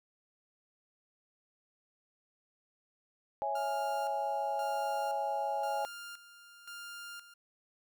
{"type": "chord", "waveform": "sine", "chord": "C# minor", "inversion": "none", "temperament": "equal", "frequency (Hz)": [554.4, 659.3, 830.6], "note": ["C#5", "E5", "G#5"], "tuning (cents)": [0, 0, 0], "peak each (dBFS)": [-38, -38, -33], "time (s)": [3.42, 5.85], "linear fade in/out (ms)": 0}
{"type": "tone with tremolo", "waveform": "sawtooth", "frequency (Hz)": 1400, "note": "F6", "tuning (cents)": 4, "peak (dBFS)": -40, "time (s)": [3.55, 7.34], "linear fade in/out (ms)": 5, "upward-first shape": "square", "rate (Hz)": 0.96, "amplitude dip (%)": 70}
{"effects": []}